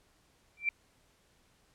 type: tone with exponential growth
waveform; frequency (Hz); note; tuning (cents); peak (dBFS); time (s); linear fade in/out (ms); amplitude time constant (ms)
sine; 2349; D7; 0; -23; 0.57-0.69; 2; 26
effects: pink hiss -68 dBFS RMS until 1.74 s + low-pass 11000 Hz 12 dB/octave